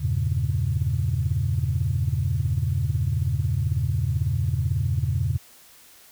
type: chord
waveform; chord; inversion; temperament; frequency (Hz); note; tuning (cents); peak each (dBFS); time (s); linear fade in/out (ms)
sine; E diminished seventh; none; equal with one note detuned; 82.41 / 98.28 / 116.54 / 138.59; E2 / G2 / Bb2 / Db3; 0 / +5 / 0 / 0; -26; 0-5.38; 20
effects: tanh soft clip ceiling -12 dBFS + white hiss -51 dBFS RMS until 6.11 s